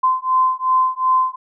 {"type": "beating tone pair", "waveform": "sine", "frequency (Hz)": [1031, 1033.7], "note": ["C6", "C6"], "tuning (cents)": [-26, -21], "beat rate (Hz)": 2.7, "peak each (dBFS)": -17, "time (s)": [0.03, 1.36], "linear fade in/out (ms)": 10, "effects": []}